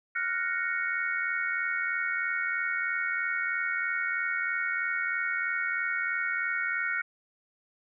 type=chord; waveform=sine; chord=Gb major seventh; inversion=third; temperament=equal; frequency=1396.9 / 1480 / 1864.7 / 2217 Hz; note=F6 / Gb6 / Bb6 / Db7; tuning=0 / 0 / 0 / 0 cents; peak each=-33 dBFS; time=0.15-7.02 s; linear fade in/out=10 ms; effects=none